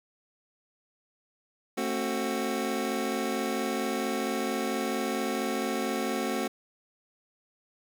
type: chord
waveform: 25% pulse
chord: F# diminished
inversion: first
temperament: just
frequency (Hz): 222 / 266.4 / 370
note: A3 / C4 / F#4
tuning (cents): +16 / +31 / 0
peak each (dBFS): -29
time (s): 1.77-6.48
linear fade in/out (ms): 10
effects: 10-bit